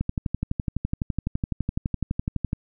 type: click train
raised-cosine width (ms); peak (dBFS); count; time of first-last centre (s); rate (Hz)
5; -12; 31; 0.01-2.531; 11.9
effects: none